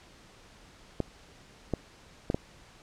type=clicks; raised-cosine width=2 ms; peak=-14 dBFS; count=4; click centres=1.003 / 1.737 / 2.301 / 2.345 s; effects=pink hiss -55 dBFS RMS until 2.82 s + low-pass 7000 Hz 12 dB/octave